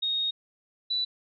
sine tone pair in turn, 3729 / 3964 Hz, A#7 / B7, 0 / +6 cents, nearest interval minor second, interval 106 cents, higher second, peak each -25 dBFS, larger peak neither, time 0.02-0.31 / 0.9-1.05 s, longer first, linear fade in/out 10 ms, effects none

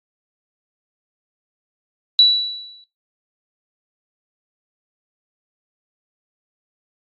sine tone with exponential decay, 3936 Hz, B7, 7 cents flat, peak -6 dBFS, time 2.19-2.84 s, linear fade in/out 1 ms, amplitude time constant 140 ms, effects noise-tail reverb RT60 0.2 s tail -18 dB re dry + AAC 32 kbps

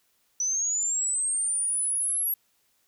sine linear sweep, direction up, 5920 to 11500 Hz, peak -24 dBFS, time 0.4-2.34 s, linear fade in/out 2 ms, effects white hiss -69 dBFS RMS until 2.87 s

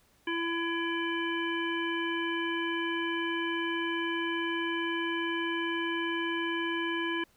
harmonic tone, 335.3 Hz, E4, 30 cents sharp, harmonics 1 / 3 / 5 / 7 / 9, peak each -32 / -37 / -35 / -39 / -39 dBFS, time 0.27-7.24 s, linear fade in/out 5 ms, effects pink hiss -66 dBFS RMS until 7.36 s

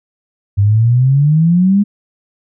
sine exponential sweep, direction up, 98 to 207.7 Hz, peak -7 dBFS, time 0.57-1.84 s, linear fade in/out 20 ms, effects none

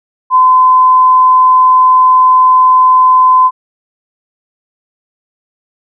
sine tone, 1022 Hz, C6, 41 cents flat, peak -3 dBFS, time 0.3-3.51 s, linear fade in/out 50 ms, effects none

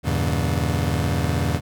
30% pulse chord, E diminished seventh, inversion none, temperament just, 82.41 / 98.89 / 118.67 / 142.4 Hz, E2 / G2 / Bb2 / Db3, 0 / +16 / +31 / +47 cents, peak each -21 / -25 / -24 / -23 dBFS, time 0.03-1.61 s, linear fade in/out 50 ms, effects none

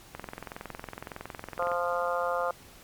click train, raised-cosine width 0.5 ms, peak -22 dBFS, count 35, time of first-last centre 0.15-1.717 s, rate 21.7 Hz
harmonic tone, 174.61 Hz, F3, in tune, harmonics 3 / 4 / 5 / 6 / 7 / 8, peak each -30 / -33 / -37 / -36 / -33 / -37 dBFS, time 1.59-2.51 s, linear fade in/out 2 ms
effects pink hiss -52 dBFS RMS until 2.83 s + MP3 96 kbps

